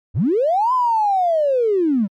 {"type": "linear two-way sweep", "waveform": "triangle", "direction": "up then down", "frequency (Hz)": [65.6, 1035, 183], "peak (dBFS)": -10, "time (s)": [0.14, 2.08], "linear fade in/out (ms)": 50, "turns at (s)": 0.73, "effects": ["tanh soft clip ceiling -12 dBFS", "MP3 96 kbps"]}